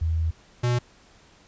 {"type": "tone pair in turn", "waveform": ["sine", "square"], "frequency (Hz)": [81, 121.78], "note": ["E2", "B2"], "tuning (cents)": [-30, -24], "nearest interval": "perfect fifth", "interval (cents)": 706, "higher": "second", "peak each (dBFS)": -21, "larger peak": "neither", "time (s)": [[0.01, 0.31], [0.63, 0.79]], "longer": "first", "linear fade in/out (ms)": 10, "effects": ["pink hiss -55 dBFS RMS until 1.47 s", "resampled to 16000 Hz"]}